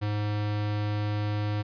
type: tone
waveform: square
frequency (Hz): 104.6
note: G#2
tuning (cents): +13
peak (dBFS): -27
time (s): 0.01-1.63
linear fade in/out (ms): 20
effects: resampled to 11025 Hz